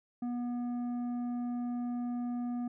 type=tone with tanh clipping; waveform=sine; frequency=242.6 Hz; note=B3; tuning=31 cents flat; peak=-34 dBFS; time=0.22-2.68 s; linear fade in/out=5 ms; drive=8 dB; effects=none